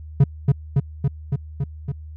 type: tone with echo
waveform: triangle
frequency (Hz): 138.59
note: C#3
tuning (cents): 0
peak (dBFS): -7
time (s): 0.2-0.24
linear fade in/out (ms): 5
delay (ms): 280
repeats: 6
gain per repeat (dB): -2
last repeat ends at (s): 1.92
effects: added 77 Hz sine -34 dBFS peak until 2.16 s